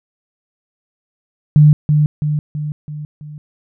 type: tone with echo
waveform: sine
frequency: 150 Hz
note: D3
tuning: 37 cents sharp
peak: -4 dBFS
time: 1.56-1.73 s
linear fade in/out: 0 ms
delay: 330 ms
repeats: 5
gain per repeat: -5 dB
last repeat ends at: 3.38 s
effects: none